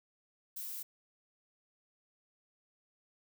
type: noise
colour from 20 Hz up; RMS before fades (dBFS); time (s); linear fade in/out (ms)
violet; -42; 0.56-0.83; 10
effects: none